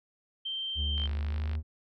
sine tone, 3136 Hz, G7, in tune, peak -32 dBFS, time 0.45-1.07 s, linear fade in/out 10 ms
triangle tone with pitch glide, 72.8 to 77.13 Hz, D2 to D#2, -15 to -15 cents, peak -27 dBFS, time 0.75-1.63 s, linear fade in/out 50 ms, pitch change +100 cents, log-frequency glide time 1.08-1.47 s
click train, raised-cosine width 0.3 ms, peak -28 dBFS, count 31, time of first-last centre 0.98-1.553 s, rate 52.4 Hz
effects none

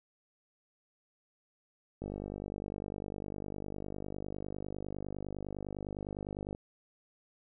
click train, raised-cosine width 2 ms, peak -26 dBFS, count 227, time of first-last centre 2.02-6.549 s, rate 49.9 Hz, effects none

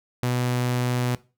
sawtooth tone, 123.8 Hz, B2, 5 cents sharp, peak -18 dBFS, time 0.23-1.15 s, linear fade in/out 0 ms, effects noise-tail reverb RT60 0.3 s tail -19 dB re dry

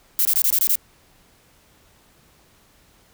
violet noise bursts, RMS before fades -18 dBFS, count 7, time 0.19-0.755 s, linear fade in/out 0 ms, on 61 ms, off 23 ms, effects pink hiss -56 dBFS RMS until 3.13 s

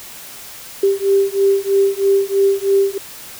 sine beating tone pair, 392 / 395.1 Hz, G4 / G4, 0 / +14 cents, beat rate 3.1 Hz, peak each -15 dBFS, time 0.83-2.98 s, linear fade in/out 5 ms, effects white hiss -35 dBFS RMS until 3.39 s

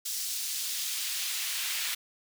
pink noise with high-pass filter sweep, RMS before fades -33 dBFS, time 0.05-1.95 s, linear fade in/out 10 ms, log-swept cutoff 5400 to 2200 Hz, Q 0.96, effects none

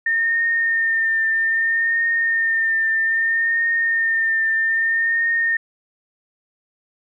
sine tone with vibrato, 1818 Hz, A#6, 44 cents flat, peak -16 dBFS, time 0.06-5.57 s, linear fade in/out 5 ms, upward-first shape triangle, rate 0.62 Hz, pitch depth 25 cents each way, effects none

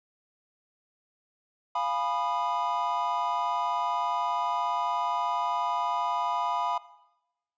triangle chord, F half-diminished seventh, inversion none, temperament equal with one note detuned, 698.5 / 830.6 / 987.8 / 1224.5 Hz, F5 / Ab5 / Cb6 / Eb6, 0 / 0 / 0 / -28 cents, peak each -31 / -32 / -27 / -32 dBFS, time 1.75-6.78 s, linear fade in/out 5 ms, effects noise-tail reverb RT60 0.9 s tail -17 dB re dry + resampled to 16000 Hz

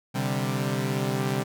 sawtooth chord, C suspended second, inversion none, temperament equal with one note detuned, 130.81 / 147.68 / 196 Hz, C3 / D3 / G3, 0 / +10 / 0 cents, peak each -24 / -27 / -26 dBFS, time 0.14-1.44 s, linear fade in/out 20 ms, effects none

